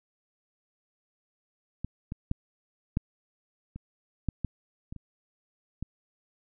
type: clicks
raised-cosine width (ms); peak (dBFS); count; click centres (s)
5; -20 / -22 / -15 / -13 / -27 / -15 / -17 / -26 / -30 / -21; 10; 1.846 / 2.121 / 2.314 / 2.971 / 3.76 / 4.287 / 4.447 / 4.925 / 4.963 / 5.826
effects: none